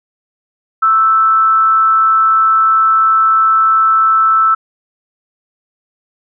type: tone with frequency modulation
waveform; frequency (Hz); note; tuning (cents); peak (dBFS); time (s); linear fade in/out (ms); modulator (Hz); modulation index
sine; 1318.5; E6; 0; -7; 0.82-4.55; 10; 219; 0.24
effects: none